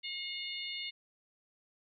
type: harmonic tone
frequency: 718 Hz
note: F5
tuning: 48 cents sharp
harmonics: 3 / 4 / 5 / 6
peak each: -43 / -42 / -43 / -45 dBFS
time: 0.03-0.91 s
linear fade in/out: 20 ms
effects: none